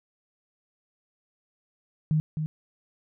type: tone with echo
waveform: sine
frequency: 155.1 Hz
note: D#3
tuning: 5 cents flat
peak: -20 dBFS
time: 2.11-2.2 s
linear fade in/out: 0 ms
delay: 260 ms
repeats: 1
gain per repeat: -6 dB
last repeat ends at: 2.46 s
effects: none